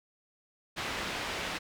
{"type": "low-pass noise", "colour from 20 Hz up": "white", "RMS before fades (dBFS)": -36, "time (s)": [0.76, 1.59], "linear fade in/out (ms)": 20, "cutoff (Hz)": 2900, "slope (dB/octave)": 12, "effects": []}